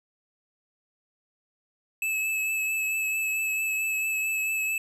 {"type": "tone with vibrato", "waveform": "square", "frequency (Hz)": 2603, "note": "E7", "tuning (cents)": -22, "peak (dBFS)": -26, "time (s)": [2.02, 4.78], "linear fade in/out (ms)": 2, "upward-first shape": "triangle", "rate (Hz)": 4.5, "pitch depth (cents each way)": 21, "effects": []}